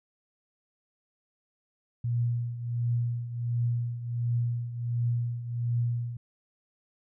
sine tone with tremolo, 119.2 Hz, A#2, 39 cents sharp, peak -23 dBFS, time 2.04-6.17 s, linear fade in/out 5 ms, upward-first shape triangle, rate 1.4 Hz, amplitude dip 75%, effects none

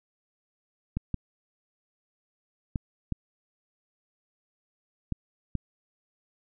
clicks, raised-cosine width 5 ms, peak -16 dBFS, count 6, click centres 0.97 / 1.143 / 2.758 / 3.123 / 5.123 / 5.553 s, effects none

